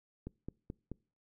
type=click train; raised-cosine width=3 ms; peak=-28 dBFS; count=4; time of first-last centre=0.27-0.917 s; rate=4.64 Hz; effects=noise-tail reverb RT60 0.4 s tail -25 dB re dry